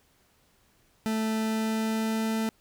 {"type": "tone with pitch glide", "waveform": "40% pulse", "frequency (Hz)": [220, 221.7], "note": ["A3", "A3"], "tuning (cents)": [0, 13], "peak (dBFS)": -25, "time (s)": [1.06, 2.49], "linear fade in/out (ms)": 0, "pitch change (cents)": 13, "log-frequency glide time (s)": [1.38, 2.34], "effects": ["pink hiss -65 dBFS RMS until 2.6 s"]}